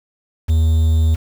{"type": "tone with quantisation", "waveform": "triangle", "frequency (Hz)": 79.9, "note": "D#2", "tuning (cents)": 47, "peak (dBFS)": -9, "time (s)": [0.48, 1.16], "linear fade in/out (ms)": 20, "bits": 6, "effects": []}